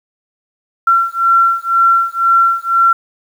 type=beating tone pair; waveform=sine; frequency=1359 / 1361 Hz; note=F6 / F6; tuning=-48 / -45 cents; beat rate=2 Hz; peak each=-12 dBFS; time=0.87-2.93 s; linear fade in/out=5 ms; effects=7-bit